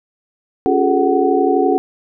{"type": "tone cluster", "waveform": "sine", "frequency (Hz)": [277.6, 352.6, 403.3, 435.2, 747], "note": ["C#4", "F4", "G4", "A4", "F#5"], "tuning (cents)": [3, 17, 49, -19, 16], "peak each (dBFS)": -18, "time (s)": [0.66, 1.78], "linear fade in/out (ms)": 0, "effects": []}